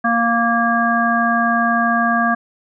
harmonic tone, 233.1 Hz, A#3, in tune, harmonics 1 / 3 / 5 / 7, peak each -19 / -19 / -19 / -19 dBFS, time 0.04-2.35 s, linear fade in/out 10 ms, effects none

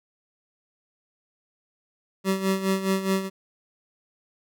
25% pulse tone with tremolo, 191.9 Hz, G3, 37 cents flat, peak -16 dBFS, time 2.24-3.3 s, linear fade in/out 50 ms, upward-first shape sine, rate 4.8 Hz, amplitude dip 70%, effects none

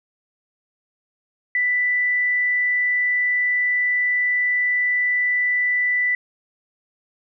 sine tone, 1980 Hz, B6, 4 cents sharp, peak -17 dBFS, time 1.55-6.15 s, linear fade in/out 2 ms, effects none

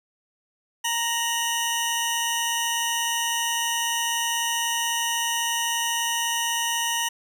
20% pulse tone pair together, 931.9 / 2952 Hz, A#5 / F#7, -1 / -5 cents, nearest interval octave + minor sixth, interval 1996 cents, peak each -21 dBFS, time 0.84-7.09 s, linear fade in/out 10 ms, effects 9-bit

